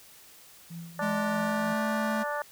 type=tone with tremolo; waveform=sine; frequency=168.4 Hz; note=E3; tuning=37 cents sharp; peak=-36 dBFS; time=0.7-1.74 s; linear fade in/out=10 ms; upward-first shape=triangle; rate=3.2 Hz; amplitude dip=75%
type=harmonic tone; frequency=293.5 Hz; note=D4; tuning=1 cent flat; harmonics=2 / 3 / 4 / 5 / 6; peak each=-33 / -35 / -36 / -37 / -38 dBFS; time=0.99-2.42 s; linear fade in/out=2 ms
type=tone with pitch glide; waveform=square; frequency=210.6 to 218.3 Hz; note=G#3 to A3; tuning=+24 to -13 cents; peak=-30 dBFS; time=1.01-2.24 s; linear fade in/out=20 ms; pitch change=+63 cents; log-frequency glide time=1.14-1.79 s
effects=white hiss -53 dBFS RMS until 2.51 s